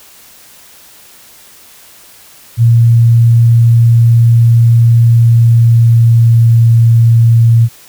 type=tone with pitch glide; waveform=sine; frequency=116.54 to 115.53 Hz; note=A#2 to A#2; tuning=0 to -15 cents; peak=-3 dBFS; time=2.57-7.69 s; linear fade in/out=50 ms; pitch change=-15 cents; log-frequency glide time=5.09-6.61 s; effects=white hiss -39 dBFS RMS until 7.88 s